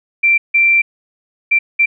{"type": "tone bursts at uneven times", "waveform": "sine", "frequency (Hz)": 2354, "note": "D7", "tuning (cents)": 3, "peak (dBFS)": -8, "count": 4, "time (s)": [[0.23, 0.38], [0.54, 0.82], [1.51, 1.59], [1.79, 1.86]], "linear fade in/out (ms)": 10, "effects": []}